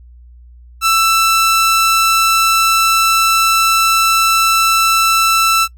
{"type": "tone", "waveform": "sawtooth", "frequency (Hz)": 1328, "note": "E6", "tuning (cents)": 12, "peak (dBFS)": -6, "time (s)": [0.81, 5.68], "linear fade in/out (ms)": 50, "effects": ["noise-tail reverb RT60 0.1 s tail -21 dB re dry", "added 60 Hz sine -37 dBFS peak until 5.77 s"]}